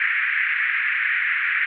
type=band-pass noise; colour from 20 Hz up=pink; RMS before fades=-22 dBFS; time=0-1.66 s; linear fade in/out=2 ms; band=1600 to 2300 Hz; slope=48 dB/octave; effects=none